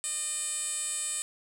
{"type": "tone with band-pass filter", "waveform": "10% pulse", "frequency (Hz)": 608, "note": "D#5", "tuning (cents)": -40, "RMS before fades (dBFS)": -33, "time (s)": [0.04, 1.22], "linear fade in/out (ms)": 0, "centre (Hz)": 8000, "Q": 5.2, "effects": []}